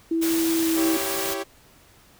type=tone with pitch glide; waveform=sine; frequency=328.8 to 325.8 Hz; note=E4 to E4; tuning=-4 to -20 cents; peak=-20 dBFS; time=0.11-0.97 s; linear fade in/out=5 ms; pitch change=-16 cents; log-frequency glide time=0.61-0.69 s
type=noise; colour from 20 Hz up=white; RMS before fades=-29 dBFS; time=0.21-1.35 s; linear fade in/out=20 ms
type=chord; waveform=sawtooth; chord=C# diminished; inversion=first; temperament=equal; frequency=329.6 / 392 / 554.4 Hz; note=E4 / G4 / C#5; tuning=0 / 0 / 0 cents; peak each=-30 / -26 / -29 dBFS; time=0.76-1.44 s; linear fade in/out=20 ms
effects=pink hiss -54 dBFS RMS until 2.19 s